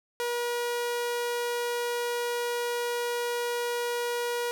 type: tone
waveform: sawtooth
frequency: 480 Hz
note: B4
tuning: 49 cents flat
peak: -24 dBFS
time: 0.2-4.51 s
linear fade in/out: 0 ms
effects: none